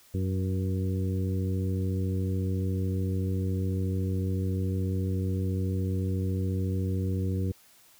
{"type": "harmonic tone with a mistuned harmonic", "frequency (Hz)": 93.9, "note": "F#2", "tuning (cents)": 26, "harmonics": [1, 2, 3, 4, 5], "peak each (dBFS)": [-27, -33, -37, -39, -41], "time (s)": [0.14, 7.52], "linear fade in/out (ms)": 5, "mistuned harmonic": 5, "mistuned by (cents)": 23, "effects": ["white hiss -58 dBFS RMS until 7.99 s"]}